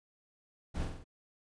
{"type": "noise with echo", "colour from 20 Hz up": "brown", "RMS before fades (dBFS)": -35, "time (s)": [0.74, 0.86], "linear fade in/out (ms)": 20, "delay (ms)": 46, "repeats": 4, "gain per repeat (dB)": -4, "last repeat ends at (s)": 1.044, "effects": ["resampled to 22050 Hz"]}